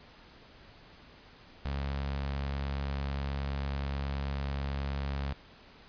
sawtooth tone with notch filter, 69.3 Hz, C#2, in tune, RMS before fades -34 dBFS, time 1.65-5.33 s, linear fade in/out 0 ms, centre 340 Hz, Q 1.6, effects pink hiss -55 dBFS RMS until 5.88 s + resampled to 11025 Hz

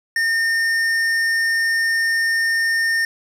sine tone with tanh clipping, 1821 Hz, A#6, 41 cents flat, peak -18 dBFS, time 0.16-3.05 s, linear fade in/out 2 ms, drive 12 dB, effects none

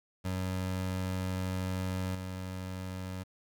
25% pulse tone with level steps, 93 Hz, F#2, 9 cents sharp, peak -28 / -33 dBFS, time 0.24-3.24 s, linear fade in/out 20 ms, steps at 2.15 s, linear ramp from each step 2 ms, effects 10-bit

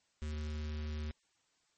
square tone with notch filter, 75.9 Hz, D#2, 42 cents flat, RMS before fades -39 dBFS, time 0.22-1.11 s, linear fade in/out 0 ms, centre 740 Hz, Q 0.82, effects white hiss -75 dBFS RMS until 1.77 s + MP3 32 kbps

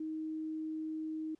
sine tone, 314.4 Hz, D#4, 18 cents sharp, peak -36 dBFS, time 0-1.35 s, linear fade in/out 5 ms, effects pink hiss -75 dBFS RMS until 1.39 s + low-pass 8000 Hz 12 dB/octave

